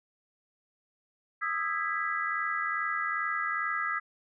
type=chord; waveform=sine; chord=E major seventh; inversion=third; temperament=just; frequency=1236.1 / 1318.5 / 1648.1 / 1977.8 Hz; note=D#6 / E6 / G#6 / B6; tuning=-12 / 0 / -14 / +2 cents; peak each=-34 dBFS; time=1.41-4 s; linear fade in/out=20 ms; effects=none